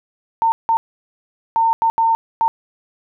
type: tone bursts at uneven times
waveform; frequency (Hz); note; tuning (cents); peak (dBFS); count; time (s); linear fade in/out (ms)
sine; 908; A#5; -46; -12; 6; 0.42-0.52 / 0.69-0.77 / 1.56-1.73 / 1.82-1.9 / 1.98-2.15 / 2.41-2.48; 0
effects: none